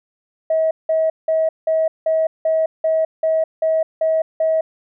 sine tone bursts, 640 Hz, D#5, 49 cents sharp, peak -13 dBFS, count 11, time 0.5-4.61 s, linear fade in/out 5 ms, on 210 ms, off 180 ms, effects tanh soft clip ceiling -9 dBFS

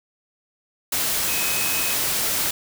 sine tone in noise, 2538 Hz, D#7, 34 cents sharp, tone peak -29 dBFS, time 1.28-1.94 s, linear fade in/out 5 ms, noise white, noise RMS -23 dBFS, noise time 0.92-2.51 s, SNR -9 dB, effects none

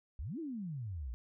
sine exponential two-way sweep, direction up then down, 55 to 345.5 to 55 Hz, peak -38 dBFS, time 0.19-1.14 s, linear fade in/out 0 ms, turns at 0.39 s, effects none

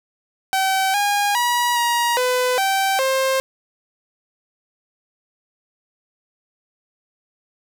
sawtooth tone with pitch steps, 767 / 816 / 965 / 950 / 502 / 776 / 530 Hz, G5 / G#5 / B5 / A#5 / B4 / G5 / C5, -38 / -31 / -40 / +33 / +28 / -18 / +22 cents, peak -13 dBFS, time 0.53-3.4 s, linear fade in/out 0 ms, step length 410 ms, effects none

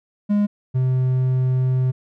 triangle tone pair in turn, 205.9 / 128.74 Hz, G#3 / C3, -15 / -28 cents, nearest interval minor sixth, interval 813 cents, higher first, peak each -13 / -14 dBFS, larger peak first, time 0.29-0.47 / 0.74-1.92 s, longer second, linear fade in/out 20 ms, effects none

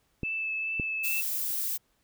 sine tone with vibrato, 2626 Hz, E7, 7 cents flat, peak -29 dBFS, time 0.23-1.22 s, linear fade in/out 20 ms, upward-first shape triangle, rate 2.4 Hz, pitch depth 14 cents each way
clicks, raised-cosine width 3 ms, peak -19 dBFS, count 2, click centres 0.233 / 0.798 s
violet noise, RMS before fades -31 dBFS, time 1.03-1.78 s, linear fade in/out 20 ms
effects pink hiss -71 dBFS RMS until 2.03 s

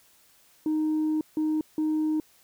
sine tone bursts at uneven times, 310 Hz, D#4, 6 cents flat, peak -21 dBFS, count 3, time 0.66-1.21 / 1.37-1.61 / 1.78-2.2 s, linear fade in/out 2 ms, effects tanh soft clip ceiling -21 dBFS + white hiss -60 dBFS RMS until 2.43 s

